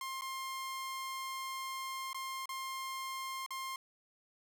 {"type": "tone with dropouts", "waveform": "sawtooth", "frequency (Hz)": 1060, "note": "C6", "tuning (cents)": 22, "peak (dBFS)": -35, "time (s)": [0.01, 3.76], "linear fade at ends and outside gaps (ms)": 2, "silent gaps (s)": [[0.211, 0.219], [2.131, 2.145], [2.457, 2.491], [3.463, 3.506]], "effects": []}